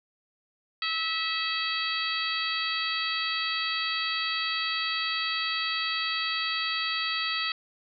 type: harmonic tone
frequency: 650 Hz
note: E5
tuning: 24 cents flat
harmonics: 2 / 3 / 4 / 5 / 6 / 7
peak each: -34 / -34 / -34 / -34 / -34 / -34 dBFS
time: 0.82-7.52 s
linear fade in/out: 2 ms
effects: none